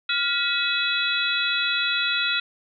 sine tone cluster, 1406 / 1944 / 2562 / 3386 / 3921 Hz, F6 / B6 / E7 / G#7 / B7, +11 / -28 / -50 / +33 / -13 cents, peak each -26 / -33 / -27 / -27 / -27 dBFS, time 0.09-2.4 s, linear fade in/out 5 ms, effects none

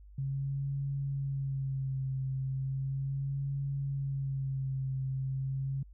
sine tone with vibrato, 135.8 Hz, C#3, 35 cents flat, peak -31 dBFS, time 0.18-5.83 s, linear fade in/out 5 ms, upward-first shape sine, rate 0.36 Hz, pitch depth 38 cents each way, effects added 50 Hz sine -50 dBFS peak until 5.93 s

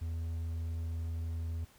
triangle tone, 82.41 Hz, E2, in tune, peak -32 dBFS, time 0.01-1.65 s, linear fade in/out 10 ms, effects pink hiss -62 dBFS RMS until 1.78 s

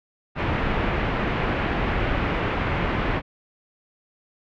pink low-pass noise, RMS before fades -24 dBFS, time 0.35-3.22 s, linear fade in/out 50 ms, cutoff 2600 Hz, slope 24 dB/octave, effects none

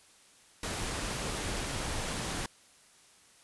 pink noise, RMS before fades -35 dBFS, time 0.63-2.46 s, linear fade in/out 2 ms, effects white hiss -60 dBFS RMS until 3.43 s + resampled to 24000 Hz

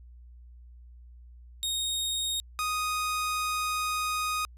sawtooth tone pair in turn, 3729 / 1244.4 Hz, A#7 / D#6, 0 / 0 cents, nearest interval octave + perfect fifth, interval 1900 cents, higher first, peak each -25 / -24 dBFS, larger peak second, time 1.63-2.4 / 2.59-4.45 s, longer second, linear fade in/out 0 ms, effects added 60 Hz sine -47 dBFS peak until 4.57 s + resampled to 32000 Hz

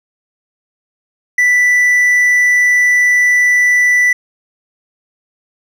triangle tone, 1975.5 Hz, B6, in tune, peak -6 dBFS, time 1.38-4.13 s, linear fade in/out 5 ms, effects none

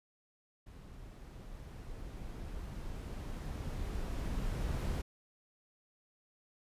brown noise with level ramp, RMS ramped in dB -51 to -34 dBFS, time 0.66-5.02 s, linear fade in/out 10 ms, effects resampled to 32000 Hz

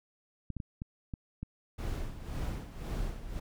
clicks, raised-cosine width 5 ms, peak -25 dBFS, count 6, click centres 0.503 / 0.567 / 0.602 / 0.819 / 1.138 / 1.43 s
brown noise with tremolo, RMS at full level -34 dBFS, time 1.78-3.4 s, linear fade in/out 10 ms, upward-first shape sine, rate 1.9 Hz, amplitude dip 70%
effects none

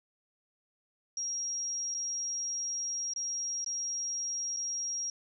sine tone with dropouts, 5630 Hz, F8, 13 cents sharp, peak -32 dBFS, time 1.17-5.1 s, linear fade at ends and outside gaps 2 ms, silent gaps 1.942-1.946 / 3.136-3.161 / 3.645-3.662 / 4.565-4.569 s, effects none

